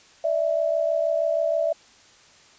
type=tone pair together; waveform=sine; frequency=589.7 / 656 Hz; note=D5 / E5; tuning=+7 / -9 cents; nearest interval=major second; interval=184 cents; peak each=-24 / -22 dBFS; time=0.24-1.73 s; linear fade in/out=5 ms; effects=white hiss -53 dBFS RMS until 2.58 s + resampled to 16000 Hz